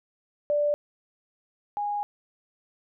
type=tone pair in turn; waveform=sine; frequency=587.3 / 823.6 Hz; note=D5 / G#5; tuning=0 / -15 cents; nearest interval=tritone; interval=585 cents; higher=second; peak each=-21 / -26 dBFS; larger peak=first; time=0.5-0.74 / 1.77-2.03 s; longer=second; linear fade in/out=0 ms; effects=none